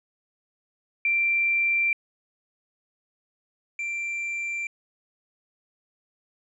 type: tone pair in turn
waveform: sine / triangle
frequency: 2357 / 2357 Hz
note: D7 / D7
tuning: +6 / +6 cents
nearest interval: unison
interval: 0 cents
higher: neither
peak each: -20 / -26 dBFS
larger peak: first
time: 1.05-1.93 / 3.79-4.67 s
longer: neither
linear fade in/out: 2 ms
effects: resampled to 22050 Hz